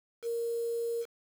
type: tone with quantisation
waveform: sine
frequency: 466.2 Hz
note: A#4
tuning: in tune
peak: -30 dBFS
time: 0.22-1.06 s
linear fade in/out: 50 ms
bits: 8
effects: none